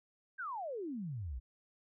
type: exponential sweep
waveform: sine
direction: down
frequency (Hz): 1636 to 55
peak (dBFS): -38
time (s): 0.38-1.4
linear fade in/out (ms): 20
effects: none